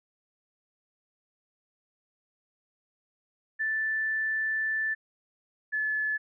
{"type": "tone pair in turn", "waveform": "sine", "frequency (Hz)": [1760, 1724.8], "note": ["A6", "A6"], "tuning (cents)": [0, -35], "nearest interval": "unison", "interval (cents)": 35, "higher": "first", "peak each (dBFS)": -26, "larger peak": "neither", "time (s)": [[3.59, 4.95], [5.72, 6.18]], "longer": "first", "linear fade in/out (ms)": 20, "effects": []}